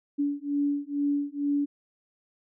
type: beating tone pair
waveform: sine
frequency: 285.5 / 287.7 Hz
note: D4 / D4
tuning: -49 / -36 cents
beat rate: 2.2 Hz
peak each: -28 dBFS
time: 0.18-1.66 s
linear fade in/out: 20 ms
effects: none